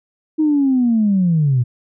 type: linear sweep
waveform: sine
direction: down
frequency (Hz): 316.1 to 116.54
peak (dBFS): -11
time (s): 0.38-1.64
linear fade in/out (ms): 20
effects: tanh soft clip ceiling -7 dBFS